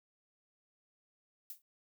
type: noise with exponential decay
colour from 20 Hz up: violet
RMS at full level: -41 dBFS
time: 1.5-1.62 s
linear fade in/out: 1 ms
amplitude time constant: 26 ms
effects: none